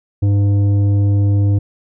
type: tone with tanh clipping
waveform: triangle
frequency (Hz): 100.8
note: G2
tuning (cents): +49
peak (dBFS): -12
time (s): 0.22-1.59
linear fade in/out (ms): 10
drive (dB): 13
effects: none